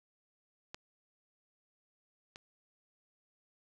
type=clicks; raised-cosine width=0.2 ms; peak=-25 / -30 dBFS; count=2; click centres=0.745 / 2.359 s; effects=none